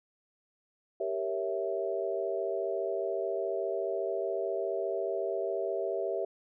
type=chord; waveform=sine; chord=G diminished seventh; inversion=none; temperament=equal; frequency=392 / 466.2 / 554.4 / 659.3 Hz; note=G4 / Bb4 / Db5 / Fb5; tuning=0 / 0 / 0 / 0 cents; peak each=-34 / -37 / -37 / -34 dBFS; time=1-6.25 s; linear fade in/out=5 ms; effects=none